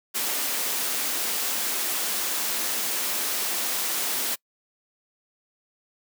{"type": "high-pass noise", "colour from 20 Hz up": "white", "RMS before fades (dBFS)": -27, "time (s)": [0.14, 4.36], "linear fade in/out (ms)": 20, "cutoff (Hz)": 210, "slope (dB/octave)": 24, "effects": ["noise-tail reverb RT60 0.1 s tail -26 dB re dry"]}